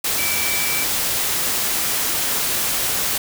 sine tone in noise, 2317 Hz, D7, 24 cents flat, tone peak -25 dBFS, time 0.18-0.84 s, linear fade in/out 5 ms, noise white, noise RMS -21 dBFS, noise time 0.04-3.18 s, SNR -7 dB, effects none

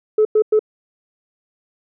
sine tone bursts, 430 Hz, A4, 40 cents flat, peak -9 dBFS, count 3, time 0.18-0.593 s, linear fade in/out 5 ms, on 71 ms, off 100 ms, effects tanh soft clip ceiling -7 dBFS

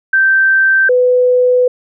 sine tone pair in turn, 1560 / 498.8 Hz, G6 / B4, -9 / +17 cents, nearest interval octave + minor sixth, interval 1974 cents, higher first, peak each -7 dBFS, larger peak neither, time 0.13-0.89 / 0.89-1.68 s, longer second, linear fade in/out 5 ms, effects none

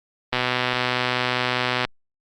click train, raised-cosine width 0.3 ms, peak -5 dBFS, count 191, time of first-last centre 0.33-1.85 s, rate 125 Hz, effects Opus 32 kbps

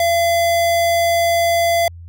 square tone, 680 Hz, F5, 46 cents flat, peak -14 dBFS, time 0-1.88 s, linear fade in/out 2 ms, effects added 85 Hz sine -33 dBFS peak until 2.08 s

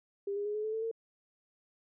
sine tone with pitch steps, 400 / 408.4 / 417 / 425.7 / 434.7 / 443.8 / 453.2 Hz, G4 / G#4 / G#4 / G#4 / A4 / A4 / A#4, +35 / -29 / +7 / +43 / -21 / +15 / -49 cents, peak -32 dBFS, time 0.27-0.914 s, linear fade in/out 5 ms, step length 92 ms, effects none

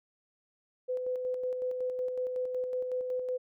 sine tone with tremolo, 505 Hz, B4, 39 cents sharp, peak -29 dBFS, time 0.88-3.38 s, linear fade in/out 20 ms, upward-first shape square, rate 5.4 Hz, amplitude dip 35%, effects none

